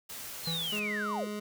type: noise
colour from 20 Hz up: white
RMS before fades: -42 dBFS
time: 0.09-0.8 s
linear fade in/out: 10 ms
type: linear sweep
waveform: sine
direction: down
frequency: 4317 to 304.9 Hz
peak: -32 dBFS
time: 0.43-1.28 s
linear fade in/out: 50 ms
type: tone with exponential decay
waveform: square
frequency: 164.81 Hz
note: E3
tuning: in tune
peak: -33 dBFS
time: 0.47-1.03 s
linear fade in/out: 5 ms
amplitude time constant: 120 ms
type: tone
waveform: 25% pulse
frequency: 209 Hz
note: G#3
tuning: 11 cents sharp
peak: -31 dBFS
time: 0.72-1.4 s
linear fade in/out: 10 ms
effects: none